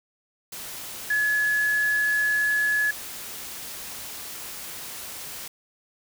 sine tone in noise, 1700 Hz, G#6, 40 cents sharp, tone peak -20 dBFS, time 1.1-2.91 s, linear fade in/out 5 ms, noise white, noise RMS -37 dBFS, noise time 0.52-5.48 s, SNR +14 dB, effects none

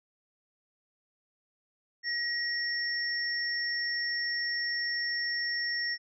sine tone pair together, 1900 / 5447 Hz, A#6 / F8, +33 / -44 cents, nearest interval octave + tritone, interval 1823 cents, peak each -31 / -33 dBFS, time 2.03-5.98 s, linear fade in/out 50 ms, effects none

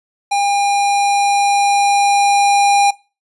square tone with level ramp, 806 Hz, G5, 48 cents sharp, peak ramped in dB -14 to -10 dBFS, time 0.31-2.91 s, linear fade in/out 10 ms, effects noise-tail reverb RT60 0.3 s tail -22 dB re dry + resampled to 24000 Hz

